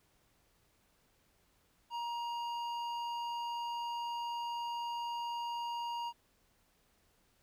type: tone with hard clipping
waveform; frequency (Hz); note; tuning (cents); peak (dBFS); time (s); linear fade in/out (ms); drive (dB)
sine; 944; A#5; +22; -38; 1.9-6.13; 50; 10
effects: pink hiss -72 dBFS RMS until 7.42 s